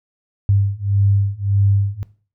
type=beating tone pair; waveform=sine; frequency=98.9 / 100.6 Hz; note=G2 / G2; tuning=+16 / +45 cents; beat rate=1.7 Hz; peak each=-17 / -16 dBFS; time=0.49-2.03 s; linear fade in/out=0 ms; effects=noise-tail reverb RT60 0.4 s tail -18 dB re dry